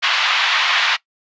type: band-pass noise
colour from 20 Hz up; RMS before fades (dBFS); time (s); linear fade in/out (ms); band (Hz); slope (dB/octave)
white; -17; 0.02-0.97; 20; 910 to 3600; 24
effects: noise-tail reverb RT60 0.1 s tail -20 dB re dry + resampled to 16000 Hz